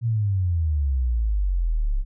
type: exponential sweep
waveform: sine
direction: down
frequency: 119.9 to 32.66 Hz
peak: -19 dBFS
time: 0.01-2.05 s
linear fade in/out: 50 ms
effects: none